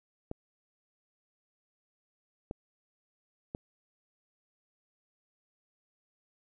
clicks, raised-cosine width 2 ms, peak -23 dBFS, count 3, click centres 0.314 / 2.511 / 3.549 s, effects none

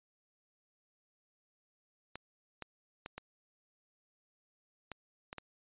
clicks, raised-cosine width 0.3 ms, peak -26 dBFS, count 7, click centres 2.156 / 2.623 / 3.061 / 3.18 / 4.917 / 5.329 / 5.383 s, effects resampled to 8000 Hz

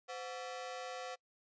sawtooth ring-modulated tone, 621 Hz, D#5, 3 cents flat, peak -35 dBFS, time 0.08-1.16 s, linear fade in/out 20 ms, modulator 108 Hz, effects noise-tail reverb RT60 0.1 s tail -24 dB re dry + resampled to 16000 Hz

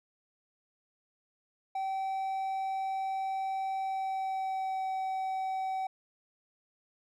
triangle tone with pitch glide, 770 to 761.6 Hz, G5 to F#5, -31 to +50 cents, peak -29 dBFS, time 1.75-5.87 s, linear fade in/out 5 ms, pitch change -19 cents, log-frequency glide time 3.79-4.88 s, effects none

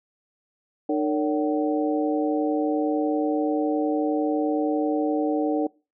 harmonic tone with a mistuned harmonic, 151.8 Hz, D#3, 42 cents flat, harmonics 2 / 3 / 4 / 5, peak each -23 / -27 / -29 / -31 dBFS, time 0.89-5.67 s, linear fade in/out 5 ms, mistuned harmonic 4, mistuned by -120 cents, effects noise-tail reverb RT60 0.3 s tail -23 dB re dry

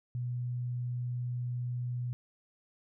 sine tone, 122.8 Hz, B2, 9 cents flat, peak -32 dBFS, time 0.15-2.13 s, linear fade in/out 0 ms, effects none

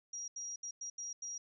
sine tone bursts at uneven times, 5710 Hz, F8, 37 cents sharp, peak -40 dBFS, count 6, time 0.13-0.28 / 0.36-0.56 / 0.63-0.71 / 0.81-0.9 / 0.98-1.13 / 1.22-1.38 s, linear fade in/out 5 ms, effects none

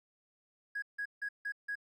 triangle tone bursts, 1658 Hz, G#6, 3 cents flat, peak -31 dBFS, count 5, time 0.75-1.755 s, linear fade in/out 10 ms, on 73 ms, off 160 ms, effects tanh soft clip ceiling -32 dBFS

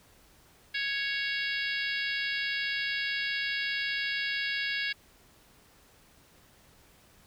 harmonic tone with a mistuned harmonic, 554.4 Hz, C#5, in tune, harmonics 3 / 4 / 5 / 6 / 7 / 8 / 9, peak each -33 / -35 / -37 / -39 / -40 / -41 / -42 dBFS, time 0.74-4.93 s, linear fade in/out 10 ms, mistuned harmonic 8, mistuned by +23 cents, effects pink hiss -60 dBFS RMS until 7.26 s

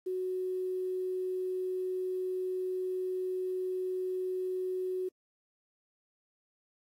sine tone with quantisation, 370 Hz, F#4, in tune, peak -31 dBFS, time 0.06-5.09 s, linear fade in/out 10 ms, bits 10, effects AAC 48 kbps

